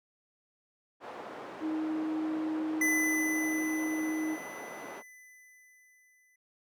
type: band-pass noise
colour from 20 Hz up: white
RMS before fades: -44 dBFS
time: 1-5.03 s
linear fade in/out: 50 ms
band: 290 to 880 Hz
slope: 12 dB/octave
type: tone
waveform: sine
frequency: 313.8 Hz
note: D#4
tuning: 15 cents sharp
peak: -30 dBFS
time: 1.6-4.38 s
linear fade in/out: 50 ms
type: tone with exponential decay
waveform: square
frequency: 2006 Hz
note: B6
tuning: 26 cents sharp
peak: -26 dBFS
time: 2.81-6.36 s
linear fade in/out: 5 ms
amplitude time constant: 770 ms
effects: none